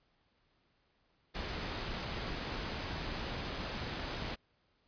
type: noise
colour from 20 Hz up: pink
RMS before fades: -39 dBFS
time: 1.34-4.36 s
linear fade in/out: 20 ms
effects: pink hiss -74 dBFS RMS until 4.87 s + resampled to 11025 Hz